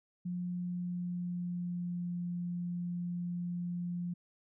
sine tone with pitch glide, 177.9 to 175.25 Hz, F3 to F3, +32 to +6 cents, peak -34 dBFS, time 0.25-4.14 s, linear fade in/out 10 ms, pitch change -26 cents, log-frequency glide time 0.48-2.19 s, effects none

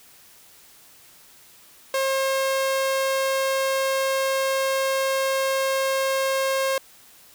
sawtooth tone, 536 Hz, C5, 42 cents sharp, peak -17 dBFS, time 1.94-6.78 s, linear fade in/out 2 ms, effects white hiss -51 dBFS RMS until 7.34 s

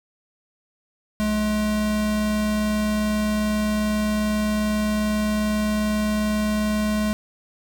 square tone pair together, 60 / 212.5 Hz, B1 / G#3, -49 / +40 cents, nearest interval octave + minor seventh, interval 2189 cents, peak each -32 / -21 dBFS, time 1.2-7.13 s, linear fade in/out 0 ms, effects none

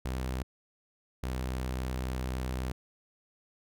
sawtooth tone pair in turn, 64 / 63.7 Hz, C2 / C2, -38 / -46 cents, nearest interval unison, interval 8 cents, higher first, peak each -28 dBFS, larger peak neither, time 0.05-0.43 / 1.23-2.72 s, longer second, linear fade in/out 5 ms, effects none

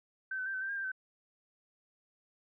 sine tone with pitch steps, 1543 / 1514 / 1575 / 1523 / 1567 / 1615 / 1579 / 1530 Hz, G6 / F#6 / G6 / F#6 / G6 / G#6 / G6 / G6, -28 / +39 / +8 / +50 / -1 / -49 / +12 / -42 cents, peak -34 dBFS, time 0.31-0.918 s, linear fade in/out 5 ms, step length 76 ms, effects none

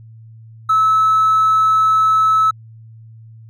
triangle tone, 1300 Hz, E6, 24 cents flat, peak -7 dBFS, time 0.69-2.51 s, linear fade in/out 10 ms, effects tanh soft clip ceiling -7 dBFS + added 112 Hz sine -37 dBFS peak until 3.49 s

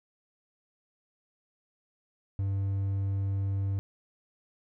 triangle tone, 98 Hz, G2, in tune, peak -25 dBFS, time 2.39-3.79 s, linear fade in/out 0 ms, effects none

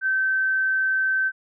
sine tone, 1544 Hz, G6, 27 cents flat, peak -19 dBFS, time 0.01-1.32 s, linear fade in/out 50 ms, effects none

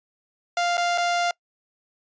sawtooth tone with dropouts, 698 Hz, F5, 1 cent flat, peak -17 dBFS, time 0.57-1.31 s, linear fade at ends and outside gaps 2 ms, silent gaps 0.771-0.778 / 0.977-0.981 s, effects noise-tail reverb RT60 0.1 s tail -25 dB re dry + resampled to 16000 Hz

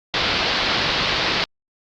white low-pass noise, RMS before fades -21 dBFS, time 0.14-1.44 s, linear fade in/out 0 ms, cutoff 4700 Hz, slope 48 dB/octave, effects Opus 48 kbps

